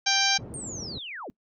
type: harmonic tone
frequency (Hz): 787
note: G5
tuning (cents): +7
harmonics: 1 / 2 / 3 / 4 / 5 / 6 / 7 / 8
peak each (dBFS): -29 / -29 / -29 / -29 / -29 / -29 / -29 / -29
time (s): 0.06-0.38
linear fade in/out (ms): 10
type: band-pass noise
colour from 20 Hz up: pink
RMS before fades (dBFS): -40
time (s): 0.38-0.99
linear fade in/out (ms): 10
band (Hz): 100 to 430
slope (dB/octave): 12
type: linear sweep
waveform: sine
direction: down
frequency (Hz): 8870 to 175.8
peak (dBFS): -35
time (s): 0.54-1.3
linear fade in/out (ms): 0
effects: noise-tail reverb RT60 0.1 s tail -23 dB re dry